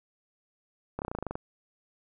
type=slowing click train; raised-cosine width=1 ms; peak=-19 dBFS; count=11; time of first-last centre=0.99-1.355 s; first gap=29 ms; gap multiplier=1.05; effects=none